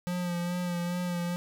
square tone with vibrato, 176 Hz, F3, 14 cents sharp, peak -30 dBFS, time 0.07-1.36 s, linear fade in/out 0 ms, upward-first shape sine, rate 2.4 Hz, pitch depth 28 cents each way, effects none

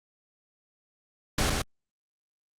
pink noise with echo, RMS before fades -25 dBFS, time 1.38-1.5 s, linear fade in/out 5 ms, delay 120 ms, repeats 1, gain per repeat -3 dB, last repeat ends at 1.62 s, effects low-pass 10000 Hz 12 dB/octave + Opus 48 kbps

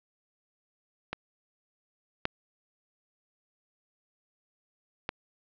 clicks, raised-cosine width 0.3 ms, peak -16 / -10 / -14 dBFS, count 3, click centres 1.13 / 2.254 / 5.091 s, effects low-pass 4000 Hz 12 dB/octave

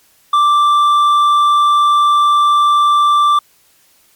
sine tone with hard clipping, 1174.7 Hz, D6, in tune, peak -9 dBFS, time 0.33-3.39 s, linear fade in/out 5 ms, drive 5 dB, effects white hiss -52 dBFS RMS until 4.15 s + MP3 96 kbps

